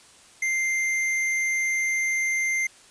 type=tone with hard clipping; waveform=sine; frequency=2093 Hz; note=C7; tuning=in tune; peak=-24 dBFS; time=0.42-2.67 s; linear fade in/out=5 ms; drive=11 dB; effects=white hiss -52 dBFS RMS until 2.9 s + resampled to 22050 Hz